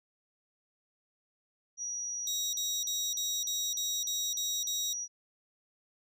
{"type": "tone", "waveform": "sine", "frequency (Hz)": 5790, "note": "F#8", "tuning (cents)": -38, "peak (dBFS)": -34, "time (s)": [1.77, 5.08], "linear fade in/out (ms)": 50}
{"type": "tone bursts", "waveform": "sawtooth", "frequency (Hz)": 3800, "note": "A#7", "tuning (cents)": 33, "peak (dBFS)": -30, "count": 9, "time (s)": [2.27, 4.93], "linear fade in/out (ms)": 2, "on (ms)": 260, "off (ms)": 40}
{"effects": []}